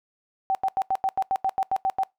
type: tone bursts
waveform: sine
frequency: 770 Hz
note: G5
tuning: 31 cents flat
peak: -20 dBFS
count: 12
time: 0.5-2.034 s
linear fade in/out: 0 ms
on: 49 ms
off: 86 ms
effects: noise-tail reverb RT60 0.2 s tail -24 dB re dry